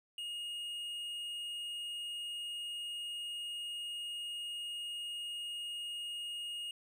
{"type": "tone with tanh clipping", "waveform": "triangle", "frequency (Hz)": 2860, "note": "F7", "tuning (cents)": 41, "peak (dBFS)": -40, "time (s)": [0.18, 6.71], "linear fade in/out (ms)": 2, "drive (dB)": 10, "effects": []}